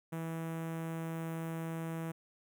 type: tone with notch filter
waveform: sawtooth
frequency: 163.6 Hz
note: E3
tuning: 13 cents flat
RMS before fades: -39 dBFS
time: 0.12-2.12 s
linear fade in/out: 10 ms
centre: 4500 Hz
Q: 0.58
effects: none